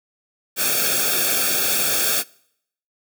white noise with comb filter, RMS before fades -20 dBFS, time 0.56-2.24 s, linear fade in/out 50 ms, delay 1 ms, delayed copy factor -1, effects noise-tail reverb RT60 0.7 s tail -24 dB re dry

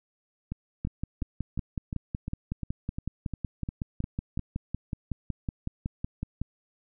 two click trains, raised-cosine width 5 ms, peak -18 / -20 dBFS, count 31 / 12, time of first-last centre 0.85-6.416 / 0.52-4.393 s, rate 5.39 / 2.84 Hz, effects none

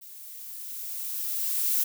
violet noise with level ramp, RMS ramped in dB -46 to -24 dBFS, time 0.01-1.84 s, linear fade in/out 10 ms, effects none

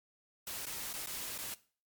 white noise with dropouts, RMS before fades -41 dBFS, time 0.47-1.54 s, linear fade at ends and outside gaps 1 ms, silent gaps 0.654-0.667 / 0.929-0.938 / 1.06-1.071 / 1.379-1.387 s, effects noise-tail reverb RT60 0.4 s tail -18 dB re dry + MP3 96 kbps

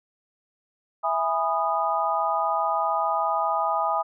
sine chord, E major seventh, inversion none, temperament just, 659.3 / 824.1 / 988.9 / 1236.1 Hz, E5 / G#5 / B5 / D#6, 0 / -14 / +2 / -12 cents, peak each -28 / -26 / -29 / -26 dBFS, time 1.03-4.03 s, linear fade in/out 20 ms, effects none

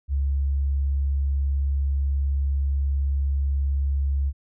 sine tone, 69.3 Hz, C#2, in tune, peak -20 dBFS, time 0.08-4.33 s, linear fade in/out 50 ms, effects none

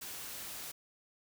white noise, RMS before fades -44 dBFS, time 0.01-0.72 s, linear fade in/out 10 ms, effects none

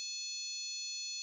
harmonic tone with a mistuned harmonic, 862 Hz, A5, 36 cents flat, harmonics 3 / 4 / 5 / 6 / 7 / 8, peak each -49 / -50 / -41 / -54 / -45 / -48 dBFS, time 0-1.22 s, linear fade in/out 0 ms, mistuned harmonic 6, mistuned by -16 cents, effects none

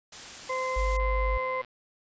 white noise, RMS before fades -42 dBFS, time 0.12-0.97 s, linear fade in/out 5 ms
harmonic tone, 517 Hz, C5, 21 cents flat, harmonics 1 / 2 / 4, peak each -31 / -31 / -35 dBFS, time 0.49-1.62 s, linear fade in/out 10 ms
sine tone, 51.2 Hz, G#1, 24 cents flat, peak -25 dBFS, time 0.76-1.38 s, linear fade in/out 10 ms
click train, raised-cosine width 0.3 ms, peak -31 dBFS, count 80, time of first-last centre 1-1.648 s, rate 122 Hz
effects resampled to 16000 Hz

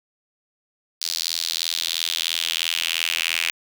sawtooth tone with high-pass filter sweep, 83 Hz, E2, 12 cents sharp, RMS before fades -25 dBFS, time 1.01-3.51 s, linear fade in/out 10 ms, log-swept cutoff 4600 to 2500 Hz, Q 3.2, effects none

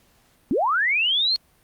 sine linear sweep, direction up, 209.4 to 4358 Hz, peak -18 dBFS, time 0.51-1.36 s, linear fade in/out 0 ms, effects pink hiss -60 dBFS RMS until 1.63 s + Opus 48 kbps

